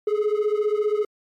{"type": "beating tone pair", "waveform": "triangle", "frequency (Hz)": [415.9, 430.9], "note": ["G#4", "A4"], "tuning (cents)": [2, -36], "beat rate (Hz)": 15, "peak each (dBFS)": [-18, -20], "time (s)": [0.07, 1.05], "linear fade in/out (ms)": 5, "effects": ["tanh soft clip ceiling -15 dBFS", "MP3 96 kbps"]}